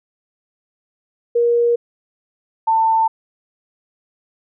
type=tone pair in turn; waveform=sine; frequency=473.5 / 893.8 Hz; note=A#4 / A5; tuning=+27 / +27 cents; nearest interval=major seventh; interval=1100 cents; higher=second; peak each=-12 dBFS; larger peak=neither; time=1.35-1.76 / 2.67-3.08 s; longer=neither; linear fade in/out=10 ms; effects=none